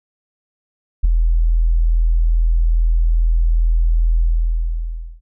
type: tone with ADSR envelope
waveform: sine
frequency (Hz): 41.2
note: E1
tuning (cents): 0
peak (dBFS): -6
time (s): 1.03-5.21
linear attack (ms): 18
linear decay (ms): 7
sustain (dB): -5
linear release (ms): 1000
effects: none